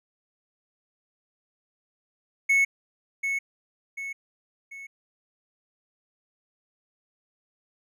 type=tone with echo; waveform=triangle; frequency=2202 Hz; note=C#7; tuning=12 cents flat; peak=-16 dBFS; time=2.49-2.65 s; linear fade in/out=10 ms; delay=740 ms; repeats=3; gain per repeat=-7 dB; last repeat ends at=4.87 s; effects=none